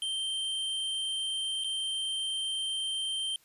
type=tone with dropouts; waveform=square; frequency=3136 Hz; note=G7; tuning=in tune; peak=-31 dBFS; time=0.02-3.36 s; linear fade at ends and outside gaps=1 ms; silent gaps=1.638-1.644 s; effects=white hiss -64 dBFS RMS until 3.44 s + resampled to 32000 Hz

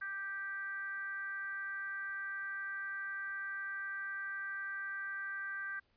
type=tone with frequency modulation; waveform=sine; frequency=1568 Hz; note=G6; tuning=in tune; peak=-38 dBFS; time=0.01-5.8 s; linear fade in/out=10 ms; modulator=384 Hz; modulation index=0.55; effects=pink hiss -75 dBFS RMS until 5.96 s + resampled to 11025 Hz

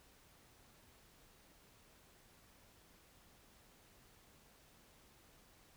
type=silence; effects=pink hiss -66 dBFS RMS until 5.76 s

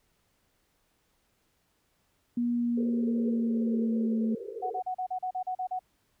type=tone with pitch glide; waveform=sine; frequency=239.5 to 223.5 Hz; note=A#3 to A3; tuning=+47 to +27 cents; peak=-25 dBFS; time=2.37-4.35 s; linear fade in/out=5 ms; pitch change=-120 cents; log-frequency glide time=2.53-4.24 s
type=band-pass noise; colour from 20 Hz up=white; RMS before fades=-39 dBFS; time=2.77-4.8 s; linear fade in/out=5 ms; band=380 to 500 Hz; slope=96 dB/octave
type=tone bursts; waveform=sine; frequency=740 Hz; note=F#5; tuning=in tune; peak=-29 dBFS; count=10; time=4.62-5.793 s; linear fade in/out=10 ms; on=84 ms; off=37 ms
effects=pink hiss -72 dBFS RMS until 6.2 s

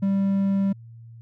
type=tone; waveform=triangle; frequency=196 Hz; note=G3; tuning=in tune; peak=-17 dBFS; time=0.02-0.73 s; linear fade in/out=10 ms; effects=added 115 Hz sine -41 dBFS peak until 1.21 s

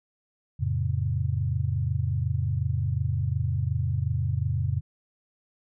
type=chord; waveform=sine; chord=F augmented; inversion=none; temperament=equal with one note detuned; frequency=87.31 / 110 / 135.58 Hz; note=F2 / A2 / C#3; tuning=0 / 0 / -38 cents; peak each=-28 dBFS; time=0.59-4.81 s; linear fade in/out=20 ms; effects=none

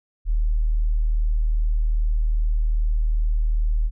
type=tone; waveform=sine; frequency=38.75 Hz; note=D#1; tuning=6 cents flat; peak=-17 dBFS; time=0.25-3.91 s; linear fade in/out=50 ms; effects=none

